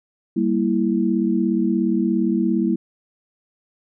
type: chord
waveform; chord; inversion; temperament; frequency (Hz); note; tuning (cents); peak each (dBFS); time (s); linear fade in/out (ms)
sine; E diminished; first; equal; 196 / 233.1 / 329.6; G3 / Bb3 / E4; 0 / 0 / 0; -21; 0.36-2.76; 10
effects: none